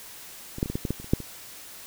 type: clicks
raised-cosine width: 3 ms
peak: -22 / -10 / -21 / -17 / -14 / -15 / -13 / -27 / -29 / -6 / -23 dBFS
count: 11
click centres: 0.584 / 0.629 / 0.659 / 0.7 / 0.755 / 0.852 / 0.906 / 1 / 1.044 / 1.135 / 1.203 s
effects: white hiss -44 dBFS RMS until 1.86 s